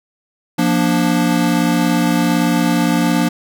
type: chord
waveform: square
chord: Bb major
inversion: second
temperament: equal with one note detuned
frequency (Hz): 174.61 / 236.1 / 293.7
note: F3 / Bb3 / D4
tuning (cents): 0 / +22 / 0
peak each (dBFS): -18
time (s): 0.58-3.29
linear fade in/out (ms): 10
effects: none